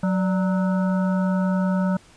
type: harmonic tone with a mistuned harmonic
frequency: 185 Hz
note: F#3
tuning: in tune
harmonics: 1 / 3 / 5 / 7 / 8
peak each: -19 / -29 / -33 / -36 / -37 dBFS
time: 0.03-1.97 s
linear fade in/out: 5 ms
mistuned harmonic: 3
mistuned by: +93 cents
effects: pink hiss -52 dBFS RMS until 2.16 s + resampled to 22050 Hz